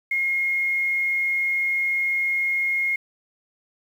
sine tone with quantisation, 2147 Hz, C7, 44 cents sharp, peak -20 dBFS, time 0.11-2.96 s, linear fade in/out 5 ms, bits 8, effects none

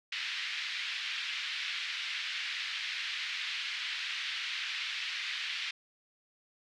pink band-pass noise, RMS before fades -37 dBFS, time 0.12-5.71 s, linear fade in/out 5 ms, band 1900 to 4100 Hz, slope 24 dB/octave, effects none

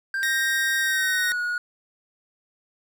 triangle tone with pitch glide, 1581 to 1449.8 Hz, G6 to F#6, +14 to -36 cents, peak -22 dBFS, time 0.14-1.58 s, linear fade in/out 2 ms, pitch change -150 cents, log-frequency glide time 0.79-1.41 s
sawtooth tone, 1864.7 Hz, A#6, in tune, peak -20 dBFS, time 0.23-1.32 s, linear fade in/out 0 ms
effects none

